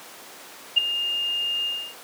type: tone with ADSR envelope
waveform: sine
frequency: 2822 Hz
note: F7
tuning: 17 cents sharp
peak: -10 dBFS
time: 0.76-1.95 s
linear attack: 19 ms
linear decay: 9 ms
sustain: -13 dB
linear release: 300 ms
effects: pink hiss -42 dBFS RMS until 2.03 s + high-pass 400 Hz 12 dB/octave

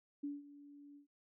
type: tone with ADSR envelope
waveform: sine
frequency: 287.2 Hz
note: D4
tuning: 39 cents flat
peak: -37 dBFS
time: 0.23-1.07 s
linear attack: 11 ms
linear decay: 180 ms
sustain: -17 dB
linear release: 110 ms
effects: none

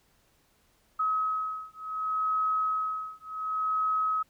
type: beating tone pair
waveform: sine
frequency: 1276 / 1276.68 Hz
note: D#6 / D#6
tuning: +43 / +44 cents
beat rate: 0.68 Hz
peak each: -30 dBFS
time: 0.99-4.23 s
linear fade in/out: 10 ms
effects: pink hiss -67 dBFS RMS until 4.29 s

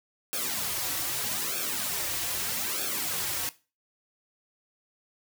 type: noise with flanger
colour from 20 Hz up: white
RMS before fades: -31 dBFS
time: 0.33-3.49 s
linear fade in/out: 0 ms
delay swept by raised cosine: 1 to 4.9 ms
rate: 0.8 Hz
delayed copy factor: -1
effects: noise-tail reverb RT60 0.3 s tail -17 dB re dry

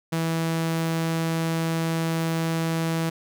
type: tone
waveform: sawtooth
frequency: 163.7 Hz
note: E3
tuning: 12 cents flat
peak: -19 dBFS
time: 0.12-3.1 s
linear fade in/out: 10 ms
effects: none

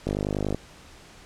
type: click train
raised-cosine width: 2 ms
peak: -13 dBFS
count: 25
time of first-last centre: 0.07-0.546 s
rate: 50.4 Hz
effects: pink hiss -49 dBFS RMS until 1.25 s + low-pass 8000 Hz 12 dB/octave

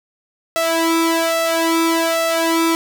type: tone with flanger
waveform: sawtooth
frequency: 329.6 Hz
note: E4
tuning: in tune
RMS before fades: -17 dBFS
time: 0.56-2.75 s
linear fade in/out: 0 ms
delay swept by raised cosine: 1.5 to 2.2 ms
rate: 1.2 Hz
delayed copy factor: +0.85
effects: 7-bit

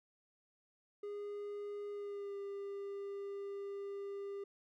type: tone with pitch glide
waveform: triangle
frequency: 410.2 to 399.2 Hz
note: G#4 to G4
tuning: -21 to +32 cents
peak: -39 dBFS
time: 1.03-4.44 s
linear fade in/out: 5 ms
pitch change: -47 cents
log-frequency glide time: 1.91-2.37 s
effects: none

